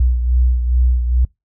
sine beating tone pair, 61.4 / 63.8 Hz, B1 / C2, -9 / -43 cents, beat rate 2.4 Hz, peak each -12 / -21 dBFS, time 0-1.25 s, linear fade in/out 5 ms, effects noise-tail reverb RT60 0.2 s tail -24 dB re dry

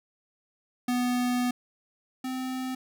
square tone pair in turn, 246.9 / 258.1 Hz, B3 / C4, 0 / -23 cents, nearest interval minor second, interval 77 cents, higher second, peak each -25 / -31 dBFS, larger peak first, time 0.88-1.51 / 2.24-2.75 s, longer first, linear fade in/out 5 ms, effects none

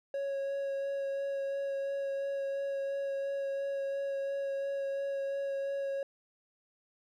triangle tone with vibrato, 552 Hz, C#5, 7 cents flat, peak -30 dBFS, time 0.14-6.03 s, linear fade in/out 2 ms, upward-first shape sine, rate 2.9 Hz, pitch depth 11 cents each way, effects none

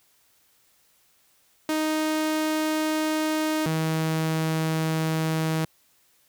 sawtooth tone pair in turn, 311.1 / 159.55 Hz, D#4 / D#3, 0 / +44 cents, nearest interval octave, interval 1156 cents, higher first, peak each -19 / -19 dBFS, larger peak neither, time 1.69-3.66 / 3.66-5.65 s, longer second, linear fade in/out 2 ms, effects white hiss -63 dBFS RMS until 6.28 s

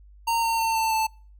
square tone with pitch steps, 922 / 911.9 / 902 / 892.1 / 882.4 Hz, A#5 / A#5 / A5 / A5 / A5, -19 / -38 / +43 / +24 / +5 cents, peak -22 dBFS, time 0.27-1.07 s, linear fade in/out 10 ms, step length 160 ms, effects noise-tail reverb RT60 0.4 s tail -26 dB re dry + added 50 Hz sine -47 dBFS peak until 1.39 s

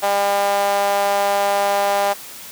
sawtooth tone with high-pass filter, 200.7 Hz, G3, 41 cents sharp, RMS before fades -18 dBFS, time 0.02-2.14 s, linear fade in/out 20 ms, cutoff 700 Hz, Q 6.4, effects white hiss -36 dBFS RMS until 2.51 s + high-pass 100 Hz 12 dB/octave

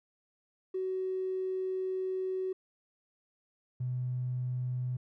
triangle tone pair in turn, 375 / 125.72 Hz, F#4 / B2, +23 / +31 cents, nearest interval octave + perfect fifth, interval 1892 cents, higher first, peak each -27 / -27 dBFS, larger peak neither, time 0.74-2.53 / 3.8-4.97 s, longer first, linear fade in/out 10 ms, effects tanh soft clip ceiling -29 dBFS

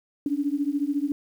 sine beating tone pair, 280 / 294 Hz, C#4 / D4, +18 / +2 cents, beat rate 14 Hz, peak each -26 dBFS, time 0.26-1.12 s, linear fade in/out 2 ms, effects 9-bit

